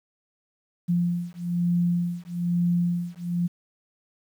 sine beating tone pair, 173.6 / 174.7 Hz, F3 / F3, -10 / +1 cents, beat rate 1.1 Hz, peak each -25 dBFS, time 0.88-3.48 s, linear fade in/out 20 ms, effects 9-bit

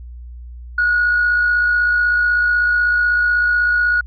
sine tone with amplitude modulation, 1453 Hz, F#6, 32 cents flat, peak -10 dBFS, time 0.78-4.01 s, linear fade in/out 5 ms, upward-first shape sine, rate 56.1 Hz, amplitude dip 35%, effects tanh soft clip ceiling -8 dBFS + added 60 Hz sine -31 dBFS peak until 4.06 s

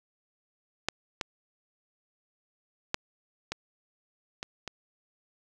clicks, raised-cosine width 0.2 ms, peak -9 / -13 / -9 / -15 / -18 / -19 dBFS, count 6, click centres 0.886 / 1.212 / 2.944 / 3.52 / 4.429 / 4.677 s, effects none

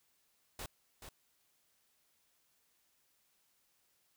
pink noise with echo, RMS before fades -44 dBFS, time 0.59-0.66 s, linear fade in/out 2 ms, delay 430 ms, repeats 1, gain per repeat -7 dB, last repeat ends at 1.09 s, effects white hiss -75 dBFS RMS until 4.16 s

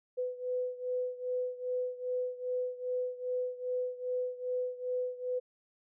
sine beating tone pair, 500 / 502.5 Hz, B4 / B4, +21 / +30 cents, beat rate 2.5 Hz, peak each -34 / -37 dBFS, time 0.17-5.4 s, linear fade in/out 20 ms, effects none

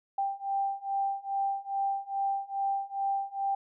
sine beating tone pair, 787 / 789.4 Hz, G5 / G5, +7 / +12 cents, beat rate 2.4 Hz, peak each -32 / -31 dBFS, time 0.18-3.55 s, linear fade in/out 5 ms, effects none

